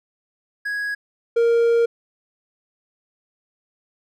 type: tone pair in turn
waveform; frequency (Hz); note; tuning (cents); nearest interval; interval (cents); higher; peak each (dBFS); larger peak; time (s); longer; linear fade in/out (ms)
triangle; 1661.2 / 466.2; G#6 / A#4; 0 / 0; octave + minor seventh; 2200; first; -21 / -12; second; 0.65-0.95 / 1.36-1.86; second; 10
effects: none